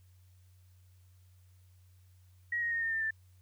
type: tone with pitch steps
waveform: sine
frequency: 1900 / 1873.8 / 1848 / 1822.6 / 1797.5 / 1772.8 Hz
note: A#6 / A#6 / A#6 / A#6 / A6 / A6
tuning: +33 / +8 / -16 / -39 / +36 / +13 cents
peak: -30 dBFS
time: 2.52-3.108 s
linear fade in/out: 5 ms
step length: 98 ms
effects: added 91 Hz sine -58 dBFS peak until 3.41 s + white hiss -73 dBFS RMS until 3.41 s